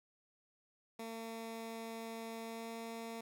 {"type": "tone with pitch glide", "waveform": "15% pulse", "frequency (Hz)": [226.6, 228.2], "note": ["A#3", "A#3"], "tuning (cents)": [-49, -37], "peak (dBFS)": -37, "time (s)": [0.99, 3.21], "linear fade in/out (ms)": 5, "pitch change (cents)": 12, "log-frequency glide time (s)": [2.44, 2.7], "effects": []}